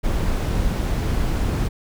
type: noise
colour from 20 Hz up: brown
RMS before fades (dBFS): -21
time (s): 0.03-1.69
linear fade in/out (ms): 20
effects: none